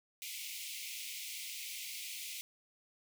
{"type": "high-pass noise", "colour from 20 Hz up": "pink", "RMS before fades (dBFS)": -44, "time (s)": [0.22, 2.41], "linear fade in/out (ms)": 0, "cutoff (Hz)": 2100, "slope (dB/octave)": 96, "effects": []}